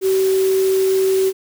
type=tone in noise; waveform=sine; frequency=381.5 Hz; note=G4; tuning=47 cents flat; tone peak=-13 dBFS; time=0.01-1.33 s; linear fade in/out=50 ms; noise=white; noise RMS=-30 dBFS; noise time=0.01-1.33 s; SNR=+14 dB; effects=none